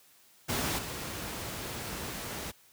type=noise with level steps; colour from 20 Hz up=pink; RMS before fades=-31 / -38 dBFS; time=0.48-2.52 s; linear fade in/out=20 ms; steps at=0.78 s; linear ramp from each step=10 ms; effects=white hiss -61 dBFS RMS until 2.72 s + high-pass 60 Hz 12 dB/octave